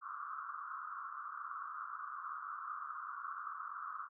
pink band-pass noise, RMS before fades -45 dBFS, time 0.01-4.09 s, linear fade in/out 50 ms, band 1100 to 1400 Hz, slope 96 dB/octave, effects none

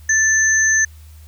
sine tone pair together, 1760 / 6200 Hz, A6 / G8, 0 / -20 cents, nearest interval octave + minor seventh, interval 2180 cents, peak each -14 / -16 dBFS, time 0.09-0.85 s, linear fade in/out 5 ms, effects added 77 Hz sine -38 dBFS peak until 1.27 s + white hiss -52 dBFS RMS until 1.27 s

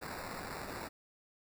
violet noise with sample-and-hold, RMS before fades -43 dBFS, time 0.01-0.89 s, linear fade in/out 20 ms, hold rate 3150 Hz, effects none

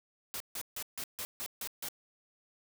white noise bursts, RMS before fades -39 dBFS, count 8, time 0.34-1.886 s, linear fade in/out 0 ms, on 62 ms, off 150 ms, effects none

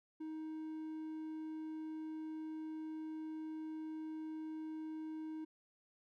triangle tone, 314.1 Hz, D#4, 16 cents sharp, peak -40 dBFS, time 0.2-5.45 s, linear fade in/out 10 ms, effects none

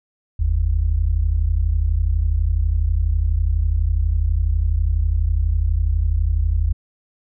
sine tone pair together, 47.09 / 79.2 Hz, F#1 / D#2, +31 / +31 cents, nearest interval major sixth, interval 900 cents, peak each -18 dBFS, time 0.39-6.73 s, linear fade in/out 10 ms, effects none

